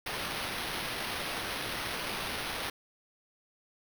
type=noise with sample-and-hold; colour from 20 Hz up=blue; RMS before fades=-36 dBFS; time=0.06-2.7 s; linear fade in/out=5 ms; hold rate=7350 Hz; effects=none